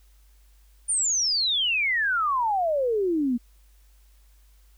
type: exponential sweep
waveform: sine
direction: down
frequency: 9397 to 231 Hz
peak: -21 dBFS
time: 0.88-3.38 s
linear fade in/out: 20 ms
effects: added 50 Hz sine -53 dBFS peak until 4.77 s + white hiss -65 dBFS RMS until 4.77 s